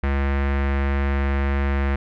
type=tone with low-pass filter; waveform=square; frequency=69.3 Hz; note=C#2; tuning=in tune; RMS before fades=-21 dBFS; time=0.03-1.96 s; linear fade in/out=5 ms; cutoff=2000 Hz; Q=2.3; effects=none